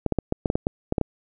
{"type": "clicks", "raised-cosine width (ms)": 2, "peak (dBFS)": -8, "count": 11, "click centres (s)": [0.063, 0.123, 0.187, 0.324, 0.458, 0.501, 0.555, 0.669, 0.924, 0.982, 1.013], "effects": []}